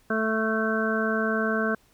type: harmonic tone with a mistuned harmonic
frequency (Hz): 220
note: A3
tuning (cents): 0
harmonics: 1 / 2 / 3 / 5 / 6 / 7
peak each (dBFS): -27 / -29 / -31 / -34 / -34 / -28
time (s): 0.1-1.75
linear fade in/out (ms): 5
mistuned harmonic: 6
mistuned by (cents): +23
effects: pink hiss -62 dBFS RMS until 1.93 s